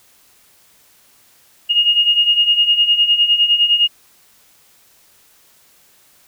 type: beating tone pair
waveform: sine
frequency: 2848 / 2857.8 Hz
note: F7 / F7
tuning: +33 / +39 cents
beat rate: 9.8 Hz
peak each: -17 / -12 dBFS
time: 1.69-3.88 s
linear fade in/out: 20 ms
effects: white hiss -52 dBFS RMS until 6.27 s